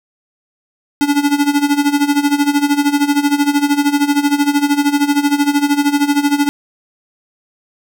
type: tone with tremolo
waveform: square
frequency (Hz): 287.6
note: D4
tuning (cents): -36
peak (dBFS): -9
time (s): 1.01-6.49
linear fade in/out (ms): 0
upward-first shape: sine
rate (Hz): 13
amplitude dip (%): 80
effects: none